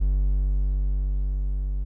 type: tone with level ramp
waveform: triangle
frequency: 48.33 Hz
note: G1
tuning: 24 cents flat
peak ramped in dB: -16 to -22 dBFS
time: 0-1.85 s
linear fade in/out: 20 ms
effects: none